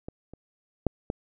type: clicks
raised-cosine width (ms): 2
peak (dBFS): -23 / -30 / -9 / -15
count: 4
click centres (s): 0.085 / 0.336 / 0.867 / 1.101
effects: none